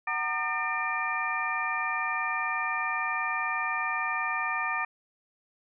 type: tone cluster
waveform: sine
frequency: 749 / 922 / 1209 / 1810 / 2377 Hz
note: F#5 / A#5 / D6 / A6 / D7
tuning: +21 / -19 / +50 / +48 / +20 cents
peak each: -37 / -36 / -32 / -32 / -33 dBFS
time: 0.07-4.85 s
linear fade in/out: 5 ms
effects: none